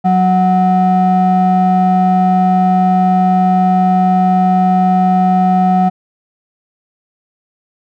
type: ring-modulated tone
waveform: triangle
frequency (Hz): 277.2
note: C#4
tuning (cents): 0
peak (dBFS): -3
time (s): 0.04-5.9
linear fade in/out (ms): 20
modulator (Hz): 462
effects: none